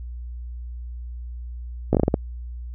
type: slowing click train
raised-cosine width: 2 ms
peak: -4 dBFS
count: 7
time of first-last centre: 1.93-2.142 s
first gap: 17 ms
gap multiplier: 1.29
effects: added 60 Hz sine -31 dBFS peak until 2.74 s